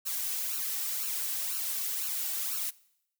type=noise with flanger; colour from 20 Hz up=blue; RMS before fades=-33 dBFS; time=0.05-2.71 s; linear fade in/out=20 ms; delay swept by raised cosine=0.71 to 2.71 ms; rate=2 Hz; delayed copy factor=+0.7; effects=noise-tail reverb RT60 0.8 s tail -22 dB re dry